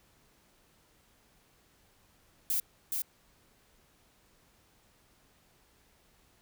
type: noise with echo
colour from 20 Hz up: violet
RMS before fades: -30 dBFS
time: 2.5-2.6 s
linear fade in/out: 2 ms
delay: 420 ms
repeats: 1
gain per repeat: -3 dB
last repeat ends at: 3.02 s
effects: pink hiss -66 dBFS RMS until 6.41 s